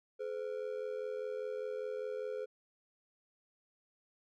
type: ring-modulated tone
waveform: triangle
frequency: 469.4 Hz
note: A#4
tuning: 12 cents sharp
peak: -32 dBFS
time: 0.19-2.46 s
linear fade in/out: 20 ms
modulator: 42.5 Hz
effects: none